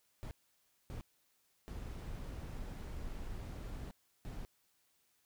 brown noise bursts at uneven times, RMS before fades -44 dBFS, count 4, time 0.23-0.31 / 0.9-1.01 / 1.68-3.91 / 4.25-4.45 s, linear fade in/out 0 ms, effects white hiss -75 dBFS RMS until 5.25 s

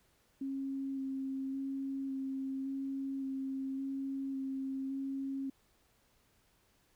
sine tone with vibrato, 269.6 Hz, C#4, 48 cents flat, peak -35 dBFS, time 0.41-5.5 s, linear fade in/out 5 ms, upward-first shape square, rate 0.89 Hz, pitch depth 11 cents each way, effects pink hiss -71 dBFS RMS until 6.95 s

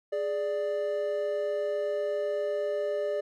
triangle tone pair together, 416 / 588.3 Hz, G#4 / D5, +3 / +3 cents, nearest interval tritone, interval 600 cents, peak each -30 / -27 dBFS, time 0.12-3.21 s, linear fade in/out 10 ms, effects none

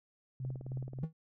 sine tone with tremolo, 130 Hz, C3, 11 cents flat, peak -34 dBFS, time 0.4-1.03 s, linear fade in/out 2 ms, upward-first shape triangle, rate 3.4 Hz, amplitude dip 80%
click train, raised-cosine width 2 ms, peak -34 dBFS, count 12, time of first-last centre 0.45-1.041 s, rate 18.6 Hz
triangle tone with exponential decay, 160 Hz, D#3, 49 cents sharp, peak -26 dBFS, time 1.03-1.13 s, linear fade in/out 5 ms, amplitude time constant 21 ms
effects none

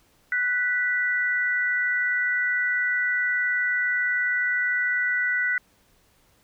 sine tone pair together, 1485.6 / 1967 Hz, F#6 / B6, +7 / -7 cents, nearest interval perfect fourth, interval 486 cents, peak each -24 dBFS, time 0.32-5.58 s, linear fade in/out 2 ms, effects pink hiss -62 dBFS RMS until 6.43 s

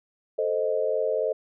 sine chord, A diminished, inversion none, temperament equal, 440 / 523.3 / 622.3 Hz, A4 / C5 / Eb5, 0 / 0 / 0 cents, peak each -27 dBFS, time 0.38-1.33 s, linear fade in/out 10 ms, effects none

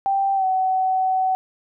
sine tone with pitch glide, 784 to 753.4 Hz, G5 to F#5, 0 to +31 cents, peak -17 dBFS, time 0.06-1.35 s, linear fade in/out 0 ms, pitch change -69 cents, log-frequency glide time 0.35-0.45 s, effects none

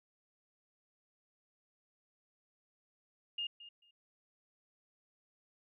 sine tone with echo, 2833 Hz, F7, 24 cents sharp, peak -35 dBFS, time 3.38-3.47 s, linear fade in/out 5 ms, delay 220 ms, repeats 2, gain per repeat -15 dB, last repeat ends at 3.91 s, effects none

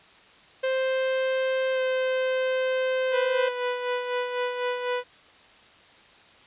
45% pulse tone with pitch glide, 523.3 to 517.6 Hz, C5 to C5, 0 to -19 cents, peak -23 dBFS, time 0.63-3.49 s, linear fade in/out 10 ms, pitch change -19 cents, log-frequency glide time 1.73-1.8 s
sawtooth tone with tremolo, 493.9 Hz, B4, in tune, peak -20 dBFS, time 3.11-5.04 s, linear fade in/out 50 ms, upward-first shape sine, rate 4 Hz, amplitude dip 50%
effects white hiss -53 dBFS RMS until 6.46 s + resampled to 8000 Hz

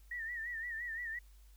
sine tone with vibrato, 1864.7 Hz, A#6, in tune, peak -38 dBFS, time 0.11-1.19 s, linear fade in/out 5 ms, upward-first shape sine, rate 5.8 Hz, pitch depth 88 cents each way, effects added 50 Hz sine -56 dBFS peak until 1.56 s + white hiss -70 dBFS RMS until 1.56 s

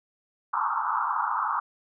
pink band-pass noise, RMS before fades -27 dBFS, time 0.53-1.6 s, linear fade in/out 5 ms, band 840 to 1400 Hz, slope 96 dB/octave, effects none

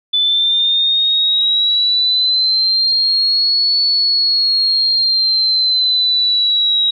sine linear two-way sweep, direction up then down, 3490 to 4435 to 3826 Hz, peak -11 dBFS, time 0.13-6.91 s, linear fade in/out 10 ms, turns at 3.81 s, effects none

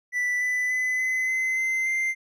triangle tone with pitch steps, 1975.5 / 1993.8 / 2012 / 2031 / 2050 / 2069 / 2088 Hz, B6 / B6 / B6 / B6 / C7 / C7 / C7, 0 / +16 / +32 / +48 / -36 / -20 / -4 cents, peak -21 dBFS, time 0.12-2.15 s, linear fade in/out 50 ms, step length 290 ms, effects none

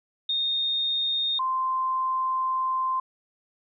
sine tone pair in turn, 3682 / 1041.6 Hz, A#7 / C6, -22 / -8 cents, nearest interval octave + minor seventh, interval 2186 cents, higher first, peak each -23 dBFS, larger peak neither, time 0.29-1.39 / 1.39-3 s, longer second, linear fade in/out 5 ms, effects none

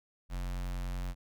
square tone with notch filter, 45.13 Hz, F#1, 42 cents flat, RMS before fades -36 dBFS, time 0.29-1.15 s, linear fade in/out 50 ms, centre 380 Hz, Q 1.5, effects none

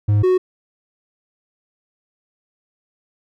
triangle tone pair in turn, 103.9 / 369 Hz, G#2 / F#4, +1 / -5 cents, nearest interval octave + minor seventh, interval 2194 cents, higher second, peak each -10 dBFS, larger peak neither, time 0.08-0.23 / 0.23-0.38 s, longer neither, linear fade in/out 10 ms, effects none

